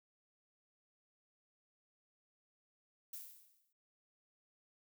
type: noise with exponential decay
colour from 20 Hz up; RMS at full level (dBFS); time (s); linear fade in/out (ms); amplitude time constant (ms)
violet; -45; 3.13-3.73; 5; 130
effects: noise-tail reverb RT60 0.1 s tail -24 dB re dry